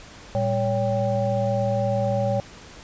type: tone cluster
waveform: sine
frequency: 114.1 / 197.8 / 562 / 787 Hz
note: A#2 / G3 / C#5 / G5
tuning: -37 / +16 / +24 / +7 cents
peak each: -25 / -29 / -23 / -29 dBFS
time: 0.35-2.4 s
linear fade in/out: 0 ms
effects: pink hiss -44 dBFS RMS until 2.83 s + resampled to 16000 Hz